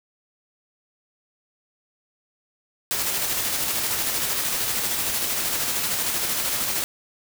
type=noise with tremolo; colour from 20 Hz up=white; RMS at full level=-24 dBFS; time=2.91-6.84 s; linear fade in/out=0 ms; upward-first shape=square; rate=13 Hz; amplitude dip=25%; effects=none